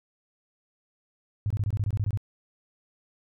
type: tone bursts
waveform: sine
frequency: 103.83 Hz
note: G#2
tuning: in tune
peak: -23 dBFS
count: 11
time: 1.46-2.174 s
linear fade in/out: 0 ms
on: 44 ms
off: 23 ms
effects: none